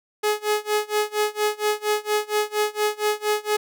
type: tone with tremolo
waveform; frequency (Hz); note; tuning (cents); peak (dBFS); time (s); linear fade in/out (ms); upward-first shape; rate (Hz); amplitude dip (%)
sawtooth; 422; G#4; +28; -14; 0.23-3.57; 10; sine; 4.3; 95
effects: none